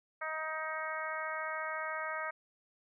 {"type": "harmonic tone", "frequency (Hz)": 314.3, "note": "D#4", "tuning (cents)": 18, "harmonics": [2, 3, 4, 5, 6, 7], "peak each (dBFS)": [-42, -44, -40, -42, -43, -45], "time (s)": [0.21, 2.31], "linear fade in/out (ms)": 10, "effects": []}